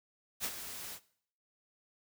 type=noise with ADSR envelope; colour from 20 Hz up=white; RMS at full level=-34 dBFS; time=0.4-1 s; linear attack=44 ms; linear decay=57 ms; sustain=-10 dB; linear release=67 ms; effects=noise-tail reverb RT60 0.6 s tail -19 dB re dry